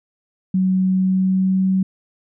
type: tone with pitch glide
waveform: sine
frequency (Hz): 187.1 to 189.27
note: F#3 to F#3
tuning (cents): +20 to +40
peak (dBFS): -14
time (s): 0.54-1.83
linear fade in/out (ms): 5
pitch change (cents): +20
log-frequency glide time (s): 0.86-1.7
effects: none